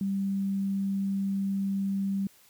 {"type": "tone", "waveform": "sine", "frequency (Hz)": 196, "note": "G3", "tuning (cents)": 0, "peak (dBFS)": -26, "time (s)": [0.01, 2.27], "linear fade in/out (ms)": 2, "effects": ["white hiss -59 dBFS RMS until 2.49 s"]}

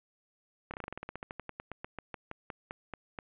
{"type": "slowing click train", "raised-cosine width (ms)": 0.5, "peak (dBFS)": -24, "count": 25, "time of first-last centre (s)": [0.71, 3.188], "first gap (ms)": 28, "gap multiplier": 1.1, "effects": ["resampled to 8000 Hz", "11-bit"]}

